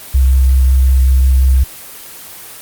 sine tone with vibrato, 65.41 Hz, C2, in tune, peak -6 dBFS, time 0.14-1.64 s, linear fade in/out 10 ms, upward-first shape triangle, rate 5.5 Hz, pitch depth 13 cents each way, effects white hiss -32 dBFS RMS until 2.61 s + Opus 24 kbps

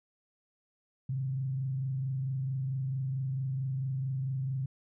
sine tone with frequency modulation, 132.8 Hz, C3, 26 cents sharp, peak -30 dBFS, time 1.09-4.66 s, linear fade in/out 5 ms, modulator 24.5 Hz, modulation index 0.34, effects none

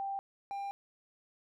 sine / triangle tone pair in turn, 787 / 796.6 Hz, G5 / G5, +7 / +28 cents, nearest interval unison, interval 21 cents, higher second, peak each -34 / -34 dBFS, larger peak neither, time 0-0.19 / 0.51-0.71 s, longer second, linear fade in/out 0 ms, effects none

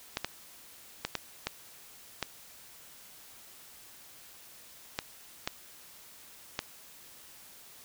clicks, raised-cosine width 0.2 ms, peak -13 dBFS, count 9, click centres 0.171 / 0.246 / 1.05 / 1.153 / 1.47 / 2.227 / 4.989 / 5.475 / 6.591 s, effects white hiss -53 dBFS RMS until 7.84 s

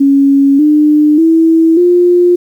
sine tone with pitch steps, 277.2 / 300.5 / 325.9 / 353.3 Hz, C#4 / D4 / E4 / F4, 0 / +40 / -20 / +20 cents, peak -4 dBFS, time 0-2.36 s, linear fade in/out 10 ms, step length 590 ms, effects 7-bit

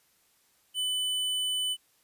square tone, 3000 Hz, F#7, 23 cents sharp, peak -28 dBFS, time 0.74-1.77 s, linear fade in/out 50 ms, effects white hiss -67 dBFS RMS until 2.03 s + resampled to 32000 Hz

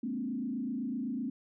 sine tone with frequency modulation, 247.3 Hz, B3, 3 cents sharp, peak -32 dBFS, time 0.03-1.3 s, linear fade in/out 5 ms, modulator 27.9 Hz, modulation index 1.3, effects none

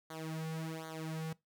sawtooth tone with flanger, 160 Hz, D#3, 49 cents sharp, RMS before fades -41 dBFS, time 0.1-1.33 s, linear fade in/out 5 ms, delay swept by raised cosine 0.38 to 3.08 ms, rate 1.3 Hz, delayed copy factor -1, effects noise-tail reverb RT60 0.2 s tail -22 dB re dry

